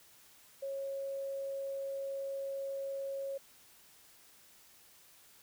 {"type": "tone", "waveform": "sine", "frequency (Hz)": 548, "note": "C#5", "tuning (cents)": -20, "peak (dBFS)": -36, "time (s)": [0.62, 3.38], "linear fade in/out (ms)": 10, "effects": ["white hiss -61 dBFS RMS until 5.42 s"]}